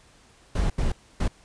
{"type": "noise bursts at uneven times", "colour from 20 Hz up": "brown", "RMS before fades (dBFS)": -23, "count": 3, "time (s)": [[0.55, 0.7], [0.78, 0.92], [1.2, 1.28]], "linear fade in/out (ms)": 5, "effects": ["pink hiss -56 dBFS RMS until 1.44 s", "resampled to 22050 Hz"]}